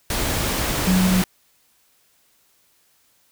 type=tone in noise; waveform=sine; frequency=185 Hz; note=F#3; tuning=in tune; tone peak=-15 dBFS; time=0.87-1.22 s; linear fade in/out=2 ms; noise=pink; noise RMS=-23 dBFS; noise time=0.1-1.24 s; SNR=+5 dB; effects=white hiss -61 dBFS RMS until 3.31 s